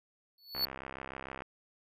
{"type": "tone with exponential growth", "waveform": "square", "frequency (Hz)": 4435, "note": "C#8", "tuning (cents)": 0, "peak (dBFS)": -26, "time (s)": [0.38, 0.65], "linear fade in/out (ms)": 2, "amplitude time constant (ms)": 57}
{"type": "click train", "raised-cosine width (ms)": 0.5, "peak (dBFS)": -26, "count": 59, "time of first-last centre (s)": [0.55, 1.421], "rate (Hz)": 66.6}
{"effects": []}